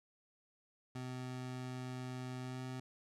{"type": "tone with pitch glide", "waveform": "25% pulse", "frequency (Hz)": [127.3, 128.56], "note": ["C3", "C3"], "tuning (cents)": [-47, -30], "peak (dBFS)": -38, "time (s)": [0.95, 2.8], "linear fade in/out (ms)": 5, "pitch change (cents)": 17, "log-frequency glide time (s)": [2.41, 2.61], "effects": ["low-pass 9000 Hz 12 dB/octave"]}